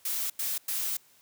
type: noise bursts at uneven times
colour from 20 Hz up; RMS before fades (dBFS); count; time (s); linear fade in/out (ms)
blue; -31; 3; 0.05-0.3 / 0.39-0.58 / 0.68-0.97; 5
effects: white hiss -61 dBFS RMS until 1.21 s + high-pass 60 Hz 12 dB/octave